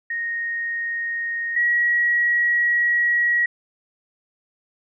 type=tone pair in turn; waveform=sine; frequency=1862 / 1911 Hz; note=A#6 / A#6; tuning=-2 / +43 cents; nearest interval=unison; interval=45 cents; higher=second; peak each=-23 / -16 dBFS; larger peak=second; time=0.1-1.56 / 1.56-3.46 s; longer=second; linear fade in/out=5 ms; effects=none